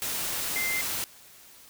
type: tone in noise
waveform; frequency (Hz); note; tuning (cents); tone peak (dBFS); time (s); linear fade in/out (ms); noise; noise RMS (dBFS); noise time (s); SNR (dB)
sine; 2084; C7; -7; -28; 0.56-0.81; 0; white; -31; 0.02-1.04; 0
effects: white hiss -52 dBFS RMS until 1.69 s